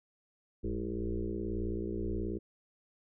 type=tone with frequency modulation; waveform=sine; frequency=204.1 Hz; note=G#3; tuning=30 cents flat; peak=-32 dBFS; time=0.63-2.39 s; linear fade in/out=20 ms; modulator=58.6 Hz; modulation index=3.7; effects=none